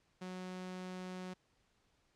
sawtooth tone, 183.8 Hz, F#3, 11 cents flat, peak -39 dBFS, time 0.21-1.34 s, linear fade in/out 10 ms, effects pink hiss -75 dBFS RMS until 2.15 s + low-pass 7000 Hz 12 dB/octave

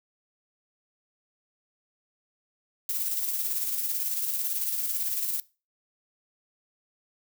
violet noise with tremolo, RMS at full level -28 dBFS, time 2.89-5.4 s, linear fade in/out 2 ms, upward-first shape square, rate 18 Hz, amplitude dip 35%, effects noise-tail reverb RT60 0.3 s tail -20 dB re dry

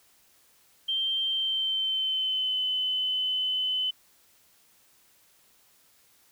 sine tone with pitch glide, 3145 to 3029 Hz, G7 to F#7, +5 to +40 cents, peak -25 dBFS, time 0.88-3.91 s, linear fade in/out 10 ms, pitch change -65 cents, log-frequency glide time 1.26-2.6 s, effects white hiss -62 dBFS RMS until 6.31 s

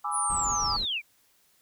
sine chord, E dominant seventh, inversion first, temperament equal, 830.6 / 987.8 / 1174.7 / 1318.5 Hz, G#5 / B5 / D6 / E6, 0 / 0 / 0 / 0 cents, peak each -33 / -37 / -31 / -35 dBFS, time 0.04-0.77 s, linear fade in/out 10 ms
sine linear sweep, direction down, 10230 to 2217 Hz, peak -27 dBFS, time 0.11-1.02 s, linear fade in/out 50 ms
brown noise, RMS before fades -38 dBFS, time 0.29-0.86 s, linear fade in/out 20 ms
effects white hiss -65 dBFS RMS until 1.61 s

